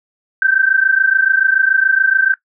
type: tone pair together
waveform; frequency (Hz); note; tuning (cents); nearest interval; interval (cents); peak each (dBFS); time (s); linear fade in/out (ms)
sine; 1542 / 1569; G6 / G6; -29 / +1; unison; 30; -13; 0.42-2.34; 2
effects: noise-tail reverb RT60 0.1 s tail -19 dB re dry